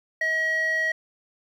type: tone pair together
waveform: sine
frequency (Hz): 637 / 1908.8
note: D#5 / A#6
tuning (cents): +41 / +41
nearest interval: octave + perfect fifth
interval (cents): 1900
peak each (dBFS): -29 / -20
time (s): 0.21-0.92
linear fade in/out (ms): 5
effects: tanh soft clip ceiling -19 dBFS + 9-bit